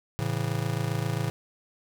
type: chord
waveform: square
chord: A major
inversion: none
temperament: just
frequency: 110 / 137.5 / 165 Hz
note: A2 / C#3 / E3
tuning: 0 / -14 / +2 cents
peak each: -31 / -31 / -34 dBFS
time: 0.19-1.3 s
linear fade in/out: 0 ms
effects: 10-bit